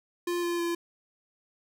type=tone with pitch steps; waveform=square; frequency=349.2 / 345.4 / 341.6 Hz; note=F4 / F4 / F4; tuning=0 / -19 / -38 cents; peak=-28 dBFS; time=0.27-0.75 s; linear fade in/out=5 ms; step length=160 ms; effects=none